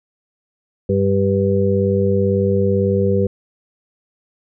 harmonic tone, 98 Hz, G2, in tune, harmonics 1 / 2 / 4 / 5, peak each -19 / -19 / -19 / -19 dBFS, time 0.89-3.27 s, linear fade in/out 5 ms, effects none

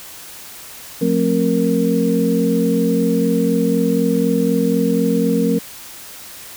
sine tone cluster, 178.1 / 222.3 / 266.2 / 466.1 Hz, F3 / A3 / C4 / A#4, +34 / +18 / +30 / 0 cents, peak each -19 dBFS, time 1.01-5.59 s, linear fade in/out 10 ms, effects white hiss -36 dBFS RMS until 6.56 s

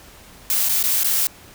blue noise with dropouts, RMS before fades -19 dBFS, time 0.5-1.27 s, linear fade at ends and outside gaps 1 ms, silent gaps 0.688-0.693 / 0.828-0.838 / 1.034-1.044 s, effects pink hiss -45 dBFS RMS until 1.54 s

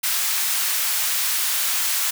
white high-pass noise, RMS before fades -22 dBFS, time 0.03-2.11 s, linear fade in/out 10 ms, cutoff 1100 Hz, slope 12 dB/octave, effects none

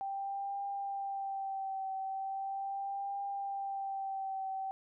sine tone with vibrato, 783 Hz, G5, 2 cents flat, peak -35 dBFS, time 0.01-4.71 s, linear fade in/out 0 ms, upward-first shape triangle, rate 0.39 Hz, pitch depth 34 cents each way, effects none

